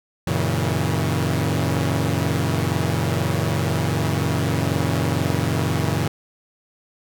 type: chord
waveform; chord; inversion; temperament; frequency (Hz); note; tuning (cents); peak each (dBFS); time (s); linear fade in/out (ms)
sawtooth; F# dominant seventh; none; equal with one note detuned; 92.5 / 116.54 / 138.59 / 161.05; F#2 / A#2 / C#3 / E3; 0 / 0 / 0 / -40; -21; 0.27-6.08; 5
effects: none